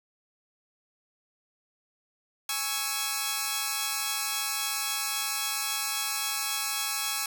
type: chord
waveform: 5% pulse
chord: C# minor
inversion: second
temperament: equal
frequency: 830.6 / 1108.7 / 1318.5 Hz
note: G#5 / C#6 / E6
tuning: 0 / 0 / 0 cents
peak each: -21 dBFS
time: 2.49-7.26 s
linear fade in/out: 2 ms
effects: none